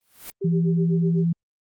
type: noise with exponential growth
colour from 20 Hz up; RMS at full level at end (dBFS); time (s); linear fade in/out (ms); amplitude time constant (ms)
white; -34; 0.01-0.3; 0; 62
type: tone with tremolo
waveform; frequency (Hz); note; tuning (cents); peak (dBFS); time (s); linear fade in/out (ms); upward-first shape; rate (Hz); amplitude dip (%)
sine; 392.1; G4; 0; -24; 0.41-1.25; 10; sine; 8; 95
type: tone with vibrato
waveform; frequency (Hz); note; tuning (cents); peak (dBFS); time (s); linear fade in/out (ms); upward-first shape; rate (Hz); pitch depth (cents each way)
sine; 168; E3; +33; -18; 0.44-1.33; 10; square; 16; 10
effects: Opus 32 kbps